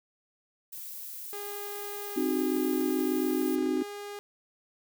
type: noise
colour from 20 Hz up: violet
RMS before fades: -41 dBFS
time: 0.72-3.56 s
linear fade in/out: 10 ms
type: tone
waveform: sawtooth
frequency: 408.5 Hz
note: G#4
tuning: 29 cents flat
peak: -34 dBFS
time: 1.33-4.19 s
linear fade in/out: 0 ms
type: chord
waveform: sine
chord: C diminished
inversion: none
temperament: equal with one note detuned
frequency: 261.6 / 308.6 / 370 Hz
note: C4 / Eb4 / Gb4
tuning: 0 / -14 / 0 cents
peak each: -30 dBFS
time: 2.16-3.83 s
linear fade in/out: 10 ms
type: clicks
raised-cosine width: 0.5 ms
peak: -34 dBFS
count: 11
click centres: 2.569 / 2.734 / 2.811 / 2.904 / 3.31 / 3.421 / 3.585 / 3.626 / 3.661 / 3.772 / 3.811 s
effects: none